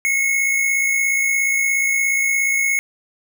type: tone pair together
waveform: square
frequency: 2177 / 2234 Hz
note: C#7 / C#7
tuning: -32 / +13 cents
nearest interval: unison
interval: 45 cents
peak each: -17 / -27 dBFS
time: 0.05-2.79 s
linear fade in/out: 0 ms
effects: none